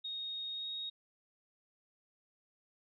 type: tone with pitch glide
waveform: sine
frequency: 3728 to 3750 Hz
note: A#7 to A#7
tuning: -1 to +10 cents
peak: -38 dBFS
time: 0.04-0.9 s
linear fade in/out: 10 ms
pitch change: +11 cents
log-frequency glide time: 0.52-0.66 s
effects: none